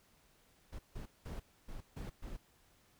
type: noise bursts at uneven times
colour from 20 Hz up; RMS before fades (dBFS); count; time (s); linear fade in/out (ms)
brown; -44; 6; 0.72-0.79 / 0.95-1.06 / 1.25-1.4 / 1.68-1.81 / 1.96-2.1 / 2.22-2.37; 10
effects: pink hiss -69 dBFS RMS until 2.99 s